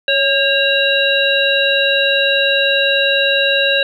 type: harmonic tone with a mistuned harmonic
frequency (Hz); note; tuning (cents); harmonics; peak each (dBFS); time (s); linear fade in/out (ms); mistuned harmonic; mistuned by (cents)
555; C#5; +2; 1 / 3 / 5 / 7; -17 / -17 / -17 / -17; 0.08-3.83; 2; 3; -52
effects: 8-bit